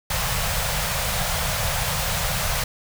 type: band-stop noise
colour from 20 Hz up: pink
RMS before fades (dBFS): -24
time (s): 0.1-2.64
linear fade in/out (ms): 5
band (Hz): 180 to 510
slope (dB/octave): 48
effects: none